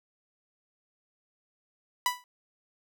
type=tone with exponential decay; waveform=sawtooth; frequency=987.8 Hz; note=B5; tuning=in tune; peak=-17 dBFS; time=2.06-2.24 s; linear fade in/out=1 ms; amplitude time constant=38 ms; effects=none